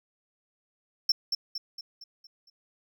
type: tone with echo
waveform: triangle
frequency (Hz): 5380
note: E8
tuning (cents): +34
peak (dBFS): -18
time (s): 1.09-1.12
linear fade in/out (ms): 5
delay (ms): 230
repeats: 6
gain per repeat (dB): -6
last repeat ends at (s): 2.5
effects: none